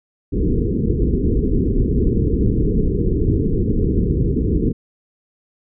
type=low-pass noise; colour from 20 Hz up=pink; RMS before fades=-17 dBFS; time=0.32-4.73 s; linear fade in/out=20 ms; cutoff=460 Hz; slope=96 dB/octave; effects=none